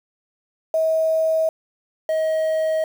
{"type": "tone pair in turn", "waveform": ["sine", "triangle"], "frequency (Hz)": [641, 633.6], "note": ["E5", "D#5"], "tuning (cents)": [-49, 31], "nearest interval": "unison", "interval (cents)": 20, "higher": "first", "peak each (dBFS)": -16, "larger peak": "neither", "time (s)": [[0.74, 1.49], [2.09, 2.84]], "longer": "neither", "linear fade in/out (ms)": 2, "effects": ["7-bit"]}